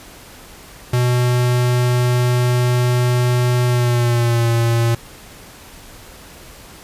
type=tone with pitch glide; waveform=square; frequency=123.4 to 116.47 Hz; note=B2 to A#2; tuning=-1 to -1 cents; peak=-14 dBFS; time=0.93-4.95 s; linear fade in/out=5 ms; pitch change=-100 cents; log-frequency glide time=3.66-4.48 s; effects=pink hiss -40 dBFS RMS until 6.83 s + resampled to 32000 Hz